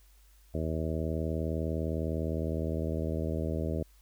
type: harmonic tone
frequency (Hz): 79.8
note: D#2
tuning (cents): +44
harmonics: 1 / 2 / 3 / 4 / 5 / 6 / 7 / 8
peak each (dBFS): -33 / -36 / -38 / -39 / -40 / -41 / -41 / -42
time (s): 0.54-3.83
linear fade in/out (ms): 5
effects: added 50 Hz sine -57 dBFS peak until 4.01 s + white hiss -66 dBFS RMS until 4.01 s